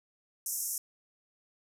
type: band-pass noise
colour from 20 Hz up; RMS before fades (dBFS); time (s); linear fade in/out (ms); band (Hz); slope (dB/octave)
white; -35; 0.46-0.78; 2; 5500 to 14000; 96
effects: none